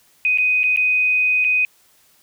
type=tone with dropouts; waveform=sine; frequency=2500 Hz; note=D#7; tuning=8 cents sharp; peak=-14 dBFS; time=0.25-1.65 s; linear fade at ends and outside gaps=1 ms; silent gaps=0.375-0.384 / 0.633-0.639 / 0.762-0.773 / 1.443-1.447 s; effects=white hiss -56 dBFS RMS until 2.22 s